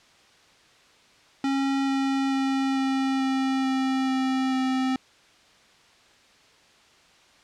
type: tone with pitch steps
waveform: square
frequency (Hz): 272.6 / 270.9 / 269.2 / 267.5 / 265.8 / 264.1 / 262.4 / 260.7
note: C#4 / C#4 / C4 / C4 / C4 / C4 / C4 / C4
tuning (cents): -29 / -40 / +49 / +38 / +27 / +16 / +5 / -6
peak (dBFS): -23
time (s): 1.44-4.96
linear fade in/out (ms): 2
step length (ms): 440
effects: white hiss -56 dBFS RMS until 7.43 s + low-pass 5000 Hz 12 dB/octave